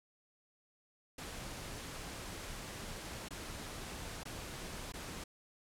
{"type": "noise with dropouts", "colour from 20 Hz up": "pink", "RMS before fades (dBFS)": -45, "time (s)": [1.18, 5.24], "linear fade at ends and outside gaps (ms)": 5, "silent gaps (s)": [[3.286, 3.306], [4.235, 4.253], [4.922, 4.937]], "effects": ["low-pass 11000 Hz 12 dB/octave"]}